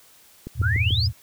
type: click train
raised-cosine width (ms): 3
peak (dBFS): -20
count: 4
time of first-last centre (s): 0.47-0.907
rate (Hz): 6.86
type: chord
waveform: sine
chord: E diminished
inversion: none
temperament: equal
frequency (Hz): 82.41 / 98 / 116.54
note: E2 / G2 / Bb2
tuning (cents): 0 / 0 / 0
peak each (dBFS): -24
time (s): 0.55-1.13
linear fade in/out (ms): 50
type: exponential sweep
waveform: sine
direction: up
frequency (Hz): 1318.5 to 5270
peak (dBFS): -23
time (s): 0.62-1.08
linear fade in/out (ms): 20
effects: white hiss -53 dBFS RMS until 1.22 s